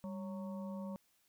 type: harmonic tone with a mistuned harmonic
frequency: 185 Hz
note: F#3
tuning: in tune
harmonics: 1 / 3 / 5 / 6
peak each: -41 / -48 / -54 / -58 dBFS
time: 0.04-0.96 s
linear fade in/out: 0 ms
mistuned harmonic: 1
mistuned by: +110 cents
effects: white hiss -74 dBFS RMS until 1.28 s